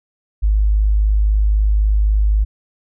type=tone; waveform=sine; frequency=51.91 Hz; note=G#1; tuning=in tune; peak=-11 dBFS; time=0.42-2.45 s; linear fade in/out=20 ms; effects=none